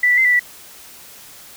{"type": "tone with pitch steps", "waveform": "sine", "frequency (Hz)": [1975, 1964, 2071, 1973, 1959], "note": ["B6", "B6", "C7", "B6", "B6"], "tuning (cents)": [0, -10, -18, -2, -15], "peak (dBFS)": -11, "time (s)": [0.03, 0.395], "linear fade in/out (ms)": 5, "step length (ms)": 73, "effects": ["white hiss -41 dBFS RMS until 1.56 s"]}